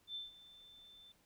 sine tone with ADSR envelope, 3543 Hz, A7, 11 cents sharp, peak -40 dBFS, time 0.07-1.12 s, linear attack 78 ms, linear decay 160 ms, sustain -17 dB, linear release 3 ms, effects pink hiss -72 dBFS RMS until 1.25 s

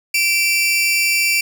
sawtooth tone pair together, 2334 / 2700 Hz, D7 / E7, -11 / +41 cents, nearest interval minor third, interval 252 cents, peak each -12 / -17 dBFS, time 0.14-1.41 s, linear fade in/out 5 ms, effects none

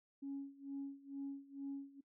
sine tone with tremolo, 277.2 Hz, C#4, in tune, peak -39 dBFS, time 0.22-2.01 s, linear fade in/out 10 ms, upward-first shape sine, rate 2.2 Hz, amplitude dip 90%, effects noise-tail reverb RT60 0.1 s tail -19 dB re dry + tanh soft clip ceiling -37 dBFS

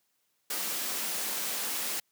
white high-pass noise, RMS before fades -33 dBFS, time 0.5-2 s, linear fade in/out 5 ms, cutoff 170 Hz, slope 96 dB/octave, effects white hiss -75 dBFS RMS until 2.11 s + high-pass 100 Hz 12 dB/octave

